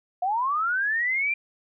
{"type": "linear sweep", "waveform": "sine", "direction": "up", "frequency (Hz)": [698.5, 2391], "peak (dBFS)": -22, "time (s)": [0.22, 1.34], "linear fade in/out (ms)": 5, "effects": []}